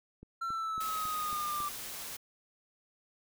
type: click train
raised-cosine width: 3 ms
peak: -36 dBFS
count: 6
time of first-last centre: 0.23-1.604 s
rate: 3.64 Hz
type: exponential sweep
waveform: triangle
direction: down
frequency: 1357 to 1174.7 Hz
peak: -31 dBFS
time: 0.41-1.69 s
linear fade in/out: 10 ms
type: noise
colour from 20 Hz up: white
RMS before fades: -42 dBFS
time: 0.8-2.17 s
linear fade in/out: 10 ms
effects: none